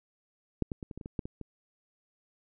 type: clicks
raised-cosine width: 3 ms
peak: -14 / -21 / -26 / -28 / -28 / -30 / -27 / -18 / -25 / -27 dBFS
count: 10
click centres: 0.623 / 0.718 / 0.828 / 0.912 / 0.976 / 1.012 / 1.059 / 1.192 / 1.255 / 1.413 s
effects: none